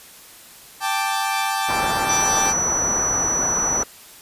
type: chord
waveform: sawtooth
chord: G suspended second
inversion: none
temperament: equal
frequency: 784 / 880 / 1174.7 Hz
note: G5 / A5 / D6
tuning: 0 / 0 / 0 cents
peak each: -20 / -21 / -22 dBFS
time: 0.8-2.54 s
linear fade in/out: 50 ms
type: low-pass noise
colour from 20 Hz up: white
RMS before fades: -27 dBFS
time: 1.68-3.84 s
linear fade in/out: 10 ms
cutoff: 1400 Hz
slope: 24 dB/octave
type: tone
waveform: sine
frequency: 5920 Hz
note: F#8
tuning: in tune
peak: -19 dBFS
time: 2.09-3.83 s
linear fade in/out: 5 ms
effects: white hiss -44 dBFS RMS until 4.21 s + resampled to 32000 Hz